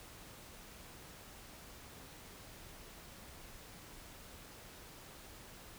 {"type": "silence", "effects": ["pink hiss -54 dBFS RMS until 5.78 s"]}